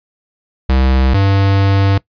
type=tone pair in turn; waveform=square; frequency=65.41 / 98.22 Hz; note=C2 / G2; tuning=0 / +4 cents; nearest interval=perfect fifth; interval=704 cents; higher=second; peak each=-10 / -10 dBFS; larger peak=neither; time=0.69-1.14 / 1.14-1.98 s; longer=second; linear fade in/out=5 ms; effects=noise-tail reverb RT60 0.1 s tail -20 dB re dry + resampled to 11025 Hz